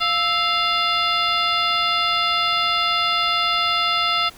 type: harmonic tone with a mistuned harmonic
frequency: 698.5 Hz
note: F5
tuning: in tune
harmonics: 1 / 2 / 3 / 4 / 5 / 6 / 7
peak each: -29 / -21 / -27 / -25 / -24 / -30 / -29 dBFS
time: 0-4.3 s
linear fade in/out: 20 ms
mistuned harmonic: 2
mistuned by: -100 cents
effects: pink hiss -45 dBFS RMS until 4.37 s